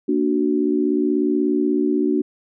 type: chord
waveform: sine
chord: Bb augmented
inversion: none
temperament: equal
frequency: 233.1 / 293.7 / 370 Hz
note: Bb3 / D4 / F#4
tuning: 0 / 0 / 0 cents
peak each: -23 / -19 / -21 dBFS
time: 0.08-2.22 s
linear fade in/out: 10 ms
effects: none